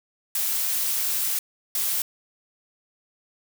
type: noise bursts at uneven times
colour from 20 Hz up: blue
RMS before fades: -25 dBFS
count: 2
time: 0.35-1.39 / 1.75-2.02 s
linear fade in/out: 2 ms
effects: none